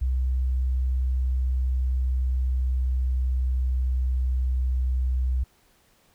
sine tone with pitch glide, 63.9 to 63.5 Hz, C2 to B1, -40 to +49 cents, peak -21 dBFS, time 0.01-5.44 s, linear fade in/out 10 ms, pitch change -11 cents, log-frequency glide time 1.04-4.13 s, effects pink hiss -62 dBFS RMS until 6.14 s

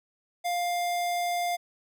square tone, 702 Hz, F5, 9 cents sharp, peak -27 dBFS, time 0.44-1.57 s, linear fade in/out 20 ms, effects none

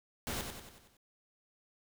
pink noise with echo, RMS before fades -38 dBFS, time 0.27-0.41 s, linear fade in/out 0 ms, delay 93 ms, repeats 6, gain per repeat -5 dB, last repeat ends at 0.968 s, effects none

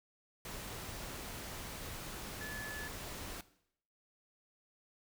sine tone in noise, 1723 Hz, A6, 37 cents flat, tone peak -42 dBFS, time 2.41-2.88 s, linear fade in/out 2 ms, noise pink, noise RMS -45 dBFS, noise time 0.45-3.41 s, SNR 0 dB, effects noise-tail reverb RT60 0.7 s tail -17 dB re dry

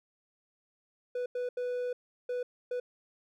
triangle tone bursts at uneven times, 493.9 Hz, B4, in tune, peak -29 dBFS, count 5, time 1.15-1.26 / 1.35-1.49 / 1.57-1.93 / 2.29-2.43 / 2.71-2.8 s, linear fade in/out 5 ms, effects none

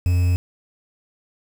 triangle tone with quantisation, 89 Hz, F2, 33 cents sharp, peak -13 dBFS, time 0.06-0.36 s, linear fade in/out 0 ms, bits 6, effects none

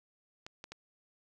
clicks, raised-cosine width 0.2 ms, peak -27 dBFS, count 3, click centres 0.465 / 0.641 / 0.72 s, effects none

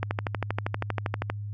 click train, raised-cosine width 0.5 ms, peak -12 dBFS, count 17, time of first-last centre 0.03-1.3 s, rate 12.6 Hz, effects added 103 Hz sine -32 dBFS peak until 1.53 s

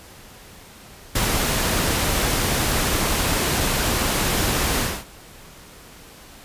pink noise with ADSR envelope, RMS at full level -19 dBFS, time 1.15-5.05 s, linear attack 7 ms, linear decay 11 ms, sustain -2 dB, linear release 260 ms, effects pink hiss -44 dBFS RMS until 6.44 s + resampled to 32000 Hz

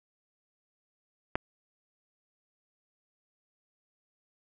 clicks, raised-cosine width 0.5 ms, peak -12 / -28 dBFS, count 2, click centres 1.355 / 1.358 s, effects none

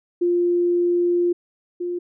sine tone pair in turn, 349.9 / 352.1 Hz, F4 / F4, +3 / +14 cents, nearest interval unison, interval 11 cents, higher second, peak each -16 / -23 dBFS, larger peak first, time 0.21-1.33 / 1.8-1.99 s, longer first, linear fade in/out 10 ms, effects none

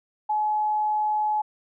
sine tone, 850 Hz, G#5, 40 cents sharp, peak -21 dBFS, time 0.29-1.42 s, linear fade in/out 10 ms, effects none

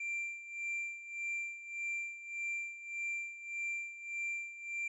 triangle tone with tremolo, 2363 Hz, D7, 10 cents sharp, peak -33 dBFS, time 0-4.88 s, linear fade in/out 5 ms, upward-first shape sine, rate 1.7 Hz, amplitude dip 75%, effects resampled to 24000 Hz

